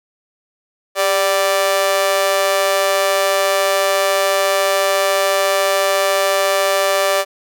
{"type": "tone with amplitude modulation", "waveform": "sawtooth", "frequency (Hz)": 586, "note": "D5", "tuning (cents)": -4, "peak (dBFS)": -6, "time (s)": [0.95, 7.25], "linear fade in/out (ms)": 50, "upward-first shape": "sine", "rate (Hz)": 186, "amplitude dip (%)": 85, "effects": []}